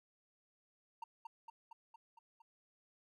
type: tone with echo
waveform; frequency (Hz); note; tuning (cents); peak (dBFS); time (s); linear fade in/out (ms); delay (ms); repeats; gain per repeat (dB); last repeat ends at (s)
triangle; 917; A#5; -29; -40; 1.02-1.04; 5; 230; 6; -3; 2.42
effects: none